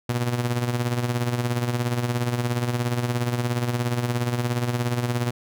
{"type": "tone with tremolo", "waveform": "sawtooth", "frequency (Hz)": 121.1, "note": "B2", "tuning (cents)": -34, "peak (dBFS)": -16, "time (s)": [0.09, 5.31], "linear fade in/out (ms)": 5, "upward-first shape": "sine", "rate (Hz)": 17, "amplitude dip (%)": 60, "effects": []}